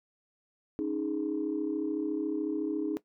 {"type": "chord", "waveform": "sine", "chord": "C# suspended second", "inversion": "none", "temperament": "equal", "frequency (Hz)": [277.2, 311.1, 415.3], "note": ["C#4", "D#4", "G#4"], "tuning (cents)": [0, 0, 0], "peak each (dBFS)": [-35, -30, -35], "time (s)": [0.79, 2.97], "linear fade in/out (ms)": 0, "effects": ["noise-tail reverb RT60 0.1 s tail -17 dB re dry", "tanh soft clip ceiling -21 dBFS"]}